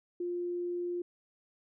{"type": "tone", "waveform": "sine", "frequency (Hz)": 351.4, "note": "F4", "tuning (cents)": 11, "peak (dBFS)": -32, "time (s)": [0.2, 1.02], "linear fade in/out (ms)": 5, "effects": []}